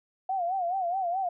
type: tone with vibrato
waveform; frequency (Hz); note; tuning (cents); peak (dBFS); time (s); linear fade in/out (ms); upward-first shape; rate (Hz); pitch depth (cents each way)
sine; 729; F#5; -26; -26; 0.29-1.29; 5; sine; 4.7; 120
effects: none